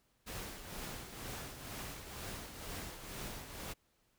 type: noise with tremolo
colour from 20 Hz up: pink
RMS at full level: -43 dBFS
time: 0.26-3.74 s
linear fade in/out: 20 ms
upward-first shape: triangle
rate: 2.1 Hz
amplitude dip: 60%
effects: pink hiss -75 dBFS RMS until 4.18 s